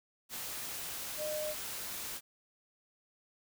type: tone in noise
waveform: sine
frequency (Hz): 610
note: D#5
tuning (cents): -34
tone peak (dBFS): -35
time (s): 1.17-1.55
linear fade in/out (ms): 50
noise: white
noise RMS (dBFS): -41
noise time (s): 0.29-2.21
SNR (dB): +3
effects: none